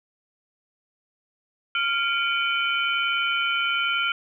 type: tone cluster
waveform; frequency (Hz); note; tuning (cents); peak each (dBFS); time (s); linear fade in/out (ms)
sine; 1391 / 2270 / 2411 / 3039; F6 / C#7 / D7 / F#7; -7 / +41 / +45 / +46; -24 / -30 / -30 / -27; 1.75-4.12; 2
effects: none